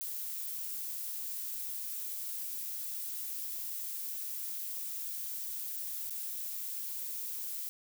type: noise with dropouts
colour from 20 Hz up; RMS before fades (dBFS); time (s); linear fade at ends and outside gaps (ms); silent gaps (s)
violet; -39; 0.01-7.69; 0; 6.097-6.106
effects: none